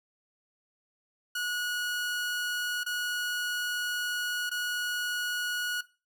sawtooth tone with dropouts, 1457 Hz, F#6, 27 cents flat, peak -27 dBFS, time 1.35-5.81 s, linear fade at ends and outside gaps 5 ms, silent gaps 2.835-2.862 / 4.495-4.513 s, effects noise-tail reverb RT60 0.3 s tail -17 dB re dry

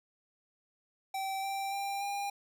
square tone with pitch steps, 774 / 783.9 / 793.9 / 804.1 Hz, G5 / G5 / G5 / G5, -22 / 0 / +22 / +44 cents, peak -34 dBFS, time 1.14-2.3 s, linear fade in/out 5 ms, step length 290 ms, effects none

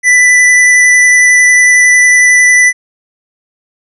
square tone with vibrato, 1986 Hz, B6, 9 cents sharp, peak -4 dBFS, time 0.03-2.73 s, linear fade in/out 50 ms, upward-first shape sine, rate 11 Hz, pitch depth 10 cents each way, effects resampled to 24000 Hz

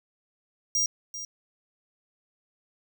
square tone with echo, 5700 Hz, F8, 34 cents sharp, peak -23 dBFS, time 0.75-0.86 s, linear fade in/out 2 ms, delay 390 ms, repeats 1, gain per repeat -12 dB, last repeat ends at 1.25 s, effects none

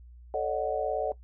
sine chord, D# half-diminished seventh, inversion second, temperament equal with one note detuned, 440 / 554.4 / 611.6 / 740 Hz, A4 / C#5 / D#5 / F#5, 0 / 0 / -30 / 0 cents, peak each -32 dBFS, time 0.34-1.12 s, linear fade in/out 2 ms, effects noise-tail reverb RT60 0.1 s tail -17 dB re dry + added 60 Hz sine -47 dBFS peak until 1.23 s

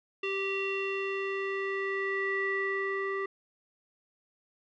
square tone with low-pass filter sweep, 390.7 Hz, G4, 6 cents flat, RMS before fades -32 dBFS, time 0.23-3.26 s, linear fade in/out 5 ms, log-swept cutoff 2900 to 1700 Hz, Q 6.6, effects none

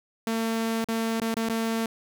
sawtooth tone with dropouts, 225.9 Hz, A3, 46 cents sharp, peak -21 dBFS, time 0.27-1.86 s, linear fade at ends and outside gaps 2 ms, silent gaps 0.844-0.886 / 1.201-1.217 / 1.343-1.367 / 1.488-1.497 s, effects none

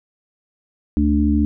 harmonic tone, 73.42 Hz, D2, in tune, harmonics 1 / 3 / 4, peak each -18 / -18 / -18 dBFS, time 0.97-1.45 s, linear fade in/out 0 ms, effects none

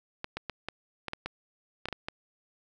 clicks, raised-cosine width 0.3 ms, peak -18 dBFS, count 11, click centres 0.244 / 0.37 / 0.497 / 0.686 / 1.083 / 1.134 / 1.26 / 1.856 / 1.886 / 1.927 / 2.085 s, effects none

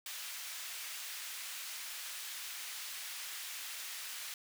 pink high-pass noise, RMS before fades -44 dBFS, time 0.06-4.34 s, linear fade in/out 2 ms, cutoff 2000 Hz, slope 12 dB/octave, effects none

